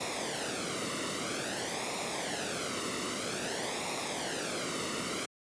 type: noise with flanger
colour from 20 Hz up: pink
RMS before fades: -35 dBFS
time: 0-5.26 s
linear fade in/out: 10 ms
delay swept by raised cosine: 0.64 to 1.24 ms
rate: 0.51 Hz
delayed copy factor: -0.6
effects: high-pass 150 Hz 12 dB/octave + resampled to 22050 Hz